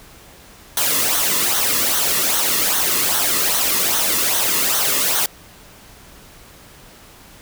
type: noise with flanger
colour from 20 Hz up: white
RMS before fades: -18 dBFS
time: 0.77-5.26 s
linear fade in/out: 2 ms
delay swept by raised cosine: 0.4 to 1.33 ms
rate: 2.5 Hz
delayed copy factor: -0.6
effects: pink hiss -44 dBFS RMS until 7.41 s